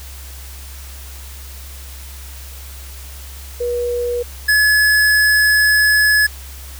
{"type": "tone pair in turn", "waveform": ["sine", "square"], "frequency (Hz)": [482.9, 1703.1], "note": ["B4", "G#6"], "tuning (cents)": [-39, 43], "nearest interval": "octave + minor seventh", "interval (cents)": 2182, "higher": "second", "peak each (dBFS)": [-17, -11], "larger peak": "second", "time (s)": [[3.6, 4.23], [4.48, 6.27]], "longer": "second", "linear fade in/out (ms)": 10, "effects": ["added 67 Hz sine -32 dBFS peak until 6.79 s", "white hiss -38 dBFS RMS until 6.79 s"]}